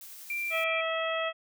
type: noise with tremolo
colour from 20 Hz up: blue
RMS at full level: -45 dBFS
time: 0.01-0.64 s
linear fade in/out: 2 ms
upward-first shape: triangle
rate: 11 Hz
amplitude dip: 25%
type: tone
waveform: sine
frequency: 2365 Hz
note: D7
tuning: 12 cents sharp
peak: -30 dBFS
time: 0.3-0.81 s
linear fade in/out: 2 ms
type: harmonic tone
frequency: 650 Hz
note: E5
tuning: 24 cents flat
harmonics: 1 / 2 / 3 / 4 / 5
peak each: -31 / -34 / -36 / -37 / -38 dBFS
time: 0.5-1.33 s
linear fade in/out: 50 ms
effects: none